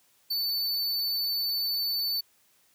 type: tone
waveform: square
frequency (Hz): 4506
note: C#8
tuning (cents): +28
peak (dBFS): -27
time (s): 0.3-2.21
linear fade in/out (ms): 10
effects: white hiss -65 dBFS RMS until 2.74 s + high-pass 60 Hz 12 dB/octave